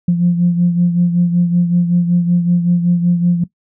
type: beating tone pair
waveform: sine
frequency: 173.8 / 179.1 Hz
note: F3 / F3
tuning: -8 / +44 cents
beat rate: 5.3 Hz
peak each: -10 / -17 dBFS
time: 0.08-3.44 s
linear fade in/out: 5 ms
effects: noise-tail reverb RT60 0.1 s tail -17 dB re dry + tanh soft clip ceiling -3 dBFS